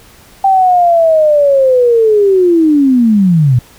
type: linear sweep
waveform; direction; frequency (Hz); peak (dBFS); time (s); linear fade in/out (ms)
sine; down; 784 to 116.5; -5; 0.44-3.59; 5
effects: pink hiss -41 dBFS RMS until 3.78 s